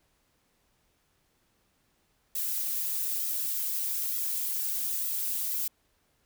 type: noise with flanger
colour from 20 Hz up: violet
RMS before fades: -31 dBFS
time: 2.35-5.68 s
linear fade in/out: 5 ms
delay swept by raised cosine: 1.5 to 6 ms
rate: 1.1 Hz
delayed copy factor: +1
effects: pink hiss -71 dBFS RMS until 6.25 s